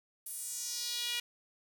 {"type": "tone with high-pass filter sweep", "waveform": "sawtooth", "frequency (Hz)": 480.8, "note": "B4", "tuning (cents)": -46, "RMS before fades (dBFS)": -38, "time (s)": [0.26, 1.2], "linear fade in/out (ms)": 5, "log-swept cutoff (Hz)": [11000, 2700], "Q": 2.4, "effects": ["10-bit"]}